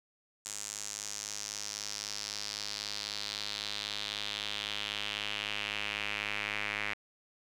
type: tone with band-pass filter sweep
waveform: square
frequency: 51.91 Hz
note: G#1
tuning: in tune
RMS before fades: -38 dBFS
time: 0.45-6.94 s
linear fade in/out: 10 ms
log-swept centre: 7300 to 2200 Hz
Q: 3.1
effects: none